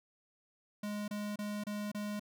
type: tone bursts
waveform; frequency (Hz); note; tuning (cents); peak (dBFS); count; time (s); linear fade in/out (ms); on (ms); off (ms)
square; 207.7; G#3; 0; -37; 5; 0.83-2.196; 5; 250; 29
effects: none